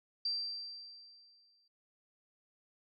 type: tone with exponential decay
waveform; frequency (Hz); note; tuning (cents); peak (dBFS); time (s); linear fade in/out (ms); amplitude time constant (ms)
sine; 4699; D8; 0; -31; 0.25-1.68; 5; 310
effects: none